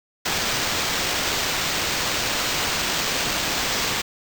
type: noise with sample-and-hold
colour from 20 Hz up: white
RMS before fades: -24 dBFS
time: 0.25-4.02 s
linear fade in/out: 10 ms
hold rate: 11025 Hz
effects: none